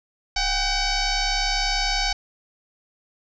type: tone with frequency modulation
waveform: sine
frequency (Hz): 2266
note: C#7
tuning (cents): +37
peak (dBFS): -20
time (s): 0.36-2.13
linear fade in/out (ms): 5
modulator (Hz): 767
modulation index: 4.4
effects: none